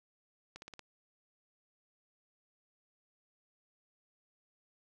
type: accelerating click train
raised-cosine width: 0.2 ms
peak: -30 dBFS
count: 5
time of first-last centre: 0.56-0.793 s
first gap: 61 ms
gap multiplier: 0.97
effects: none